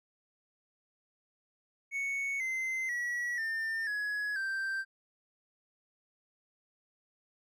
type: tone with pitch steps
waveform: triangle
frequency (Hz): 2217 / 2069 / 1930 / 1800.8 / 1680.2 / 1567.7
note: C#7 / C7 / B6 / A6 / G#6 / G6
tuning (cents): 0 / -20 / -40 / +40 / +20 / 0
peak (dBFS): -30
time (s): 1.91-4.85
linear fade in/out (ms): 50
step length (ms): 490
effects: none